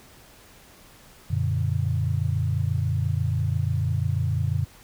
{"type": "chord", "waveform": "sine", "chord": "Gb augmented", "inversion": "none", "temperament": "equal with one note detuned", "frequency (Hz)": [92.5, 118.58, 146.83], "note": ["Gb2", "Bb2", "D3"], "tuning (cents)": [0, 30, 0], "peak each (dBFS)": [-25, -26, -27], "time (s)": [1.3, 4.65], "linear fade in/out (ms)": 10, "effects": ["pink hiss -51 dBFS RMS until 4.83 s"]}